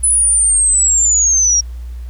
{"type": "linear sweep", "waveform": "sine", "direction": "down", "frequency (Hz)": [10090, 5588], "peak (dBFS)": -9, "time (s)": [0.03, 1.61], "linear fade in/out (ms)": 10, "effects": ["added 60 Hz sine -24 dBFS peak until 2.09 s", "pink hiss -50 dBFS RMS until 2.09 s"]}